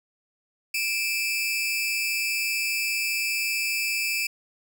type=tone pair together; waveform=sawtooth; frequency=2373 / 2608 Hz; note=D7 / E7; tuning=+17 / -19 cents; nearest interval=major second; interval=164 cents; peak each=-24 dBFS; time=0.74-4.27 s; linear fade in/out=5 ms; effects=none